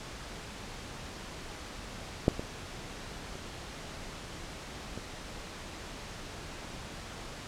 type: clicks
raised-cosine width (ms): 2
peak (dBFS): -8 / -20 / -28 / -26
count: 4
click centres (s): 2.281 / 2.395 / 3.355 / 4.976
effects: pink hiss -43 dBFS RMS until 7.47 s + low-pass 7000 Hz 12 dB/octave